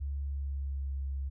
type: tone with pitch glide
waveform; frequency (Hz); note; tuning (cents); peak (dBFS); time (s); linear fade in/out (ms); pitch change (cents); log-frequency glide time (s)
sine; 70 to 68.2; C#2 to C#2; +18 to -28; -32; 0-1.3; 20; -46; 0.22-0.96
effects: none